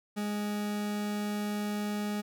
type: tone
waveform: 40% pulse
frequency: 207.7 Hz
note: G#3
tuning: in tune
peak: -30 dBFS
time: 0.16-2.22 s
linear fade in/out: 20 ms
effects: none